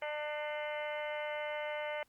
harmonic tone, 299.4 Hz, D4, 33 cents sharp, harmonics 2 / 3 / 4 / 5 / 6 / 7 / 8 / 9 / 10, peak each -38 / -44 / -52 / -47 / -51 / -43 / -55 / -57 / -51 dBFS, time 0.02-2.03 s, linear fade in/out 2 ms, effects pink hiss -72 dBFS RMS until 2.08 s + Opus 48 kbps

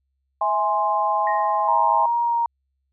sine chord, E augmented, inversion none, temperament equal with one note detuned, 651.3 / 830.6 / 1046.5 Hz, E5 / G#5 / B#5, -21 / 0 / 0 cents, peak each -26 / -21 / -22 dBFS, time 0.41-2.06 s, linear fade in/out 5 ms
sine tone with exponential decay, 1864.7 Hz, A#6, in tune, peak -26 dBFS, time 1.27-1.83 s, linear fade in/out 2 ms, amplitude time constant 120 ms
sine tone with vibrato, 940 Hz, A#5, 14 cents sharp, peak -18 dBFS, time 1.68-2.46 s, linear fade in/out 2 ms, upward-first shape sine, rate 2.4 Hz, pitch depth 8 cents each way
effects added 67 Hz sine -70 dBFS peak until 2.92 s

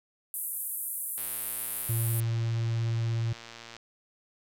white band-pass noise, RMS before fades -35 dBFS, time 0.34-2.2 s, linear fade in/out 0 ms, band 9200 to 14000 Hz, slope 48 dB/octave
click train, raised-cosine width 0.2 ms, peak -27 dBFS, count 301, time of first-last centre 1.18-3.766 s, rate 116 Hz
triangle tone, 114.6 Hz, A#2, 29 cents flat, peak -24 dBFS, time 1.89-3.33 s, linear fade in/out 5 ms
effects none

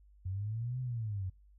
sine linear two-way sweep, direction up then down, 90.1 to 129.4 to 90.1 Hz, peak -34 dBFS, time 0.25-1.3 s, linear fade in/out 10 ms, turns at 0.8 s, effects noise-tail reverb RT60 0.3 s tail -24 dB re dry + added 50 Hz sine -58 dBFS peak until 1.58 s

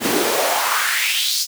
pink noise with high-pass filter sweep, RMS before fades -19 dBFS, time 0-1.47 s, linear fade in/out 50 ms, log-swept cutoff 230 to 5600 Hz, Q 3.2, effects none

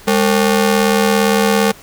sawtooth ring-modulated tone, 329.6 Hz, E4, in tune, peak -4 dBFS, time 0.07-1.72 s, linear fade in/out 10 ms, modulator 126 Hz, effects pink hiss -40 dBFS RMS until 1.82 s

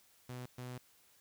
sawtooth tone bursts at uneven times, 125 Hz, B2, 21 cents sharp, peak -39 dBFS, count 2, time 0.29-0.46 / 0.58-0.78 s, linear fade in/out 5 ms, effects white hiss -67 dBFS RMS until 1.2 s

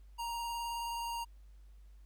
square tone with vibrato, 936 Hz, A#5, 7 cents sharp, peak -37 dBFS, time 0.18-1.25 s, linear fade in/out 20 ms, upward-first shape sine, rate 19 Hz, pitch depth 15 cents each way, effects added 50 Hz sine -53 dBFS peak until 2.05 s + pink hiss -75 dBFS RMS until 2.05 s

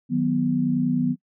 sine chord, B major, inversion first, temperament equal, 155.56 / 185 / 246.9 Hz, D#3 / F#3 / B3, 0 / 0 / 0 cents, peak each -26 / -26 / -21 dBFS, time 0.09-1.16 s, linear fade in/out 50 ms, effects noise-tail reverb RT60 0.1 s tail -24 dB re dry

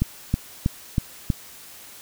click train, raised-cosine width 5 ms, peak -7 dBFS, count 5, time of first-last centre 0.02-1.302 s, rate 3.12 Hz, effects white hiss -44 dBFS RMS until 2.01 s

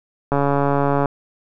click train, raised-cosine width 1 ms, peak -5 dBFS, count 105, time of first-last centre 0.32-1.058 s, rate 141 Hz, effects none

